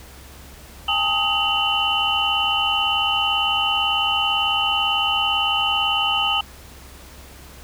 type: tone cluster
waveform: sine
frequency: 805 / 883 / 1257 / 2769 / 3019 Hz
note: G5 / A5 / D#6 / F7 / F#7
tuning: +46 / +6 / +17 / -15 / +34 cents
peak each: -26 / -28 / -25 / -24 / -21 dBFS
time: 0.88-6.41 s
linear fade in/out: 5 ms
effects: added 67 Hz sine -43 dBFS peak until 7.63 s + pink hiss -44 dBFS RMS until 7.63 s